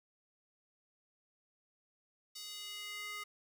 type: tone with high-pass filter sweep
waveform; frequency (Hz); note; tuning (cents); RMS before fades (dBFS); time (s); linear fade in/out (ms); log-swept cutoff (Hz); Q
square; 415.3; G#4; 0; -45; 2.35-3.24; 10; 4400 to 1600; 2.2
effects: none